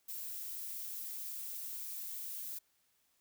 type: noise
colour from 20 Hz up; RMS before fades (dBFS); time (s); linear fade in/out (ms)
violet; -43; 0.08-2.59; 10
effects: white hiss -75 dBFS RMS until 3.2 s